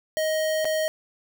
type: tone with dropouts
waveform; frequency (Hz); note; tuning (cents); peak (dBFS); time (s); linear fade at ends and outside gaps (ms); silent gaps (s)
square; 627; D#5; +13; -23; 0.17-0.88; 0; 0.646-0.653
effects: none